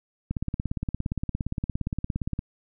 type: click train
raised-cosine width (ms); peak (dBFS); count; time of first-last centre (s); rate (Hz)
5; -15; 37; 0.31-2.391; 17.3
effects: none